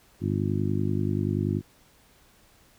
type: harmonic tone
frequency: 50.4 Hz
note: G1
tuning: 49 cents sharp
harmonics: 2 / 3 / 4 / 5 / 6 / 7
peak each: -28 / -30 / -31 / -32 / -33 / -33 dBFS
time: 0.2-1.62 s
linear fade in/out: 50 ms
effects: pink hiss -59 dBFS RMS until 2.78 s